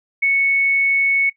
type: tone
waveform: sine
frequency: 2212 Hz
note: C#7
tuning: 4 cents flat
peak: -13 dBFS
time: 0.22-1.3 s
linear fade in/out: 10 ms
effects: noise-tail reverb RT60 0.1 s tail -19 dB re dry